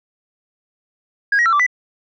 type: tone with pitch steps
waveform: sine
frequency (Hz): 1640 / 1898 / 1344 / 1166 / 1986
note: G#6 / A#6 / E6 / D6 / B6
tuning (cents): -22 / +31 / +33 / -13 / +9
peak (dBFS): -10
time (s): 1.32-1.665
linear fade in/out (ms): 5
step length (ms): 69
effects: tanh soft clip ceiling -10 dBFS